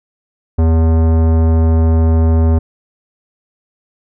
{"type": "tone with tanh clipping", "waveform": "sine", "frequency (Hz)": 81.2, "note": "E2", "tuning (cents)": -26, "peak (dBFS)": -10, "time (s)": [0.58, 2.59], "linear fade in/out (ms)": 10, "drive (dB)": 18, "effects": []}